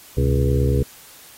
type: harmonic tone with a mistuned harmonic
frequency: 69.3 Hz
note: C#2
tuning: in tune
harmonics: 1 / 2 / 3 / 4 / 5 / 6 / 7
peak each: -19 / -19 / -29 / -28 / -30 / -25 / -27 dBFS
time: 0.17-0.83 s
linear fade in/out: 5 ms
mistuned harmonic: 2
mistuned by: -150 cents
effects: white hiss -45 dBFS RMS until 1.37 s + AAC 48 kbps